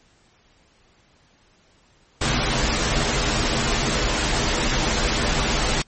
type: noise with comb filter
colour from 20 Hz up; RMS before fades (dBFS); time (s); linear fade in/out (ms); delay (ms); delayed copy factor
pink; -21; 2.21-5.82; 5; 11; -0.8
effects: pink hiss -58 dBFS RMS until 5.87 s + MP3 32 kbps